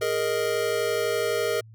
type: chord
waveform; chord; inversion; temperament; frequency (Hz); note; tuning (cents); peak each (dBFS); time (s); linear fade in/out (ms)
square; Ab suspended second; none; just; 415.3 / 467.2 / 623; Ab4 / Bb4 / Eb5; 0 / +4 / +2; -29 / -27 / -30; 0.01-1.61; 10
effects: added 111 Hz sine -45 dBFS peak until 1.74 s